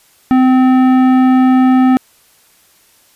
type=tone with tanh clipping; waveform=sine; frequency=257.7 Hz; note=C4; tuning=26 cents flat; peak=-8 dBFS; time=0.31-1.97 s; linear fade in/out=0 ms; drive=14 dB; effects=white hiss -50 dBFS RMS until 3.15 s + resampled to 32000 Hz